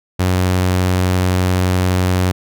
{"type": "tone", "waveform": "sawtooth", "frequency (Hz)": 91.7, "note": "F#2", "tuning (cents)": -15, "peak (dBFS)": -9, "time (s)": [0.19, 2.32], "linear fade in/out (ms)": 10, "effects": []}